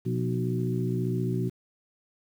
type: harmonic tone with a mistuned harmonic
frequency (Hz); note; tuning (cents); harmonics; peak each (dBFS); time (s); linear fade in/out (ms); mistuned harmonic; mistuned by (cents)
61.8; B1; +2; 2 / 3 / 4 / 5 / 6; -28 / -31 / -35 / -37 / -33; 0.05-1.5; 20; 3; -66
effects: 9-bit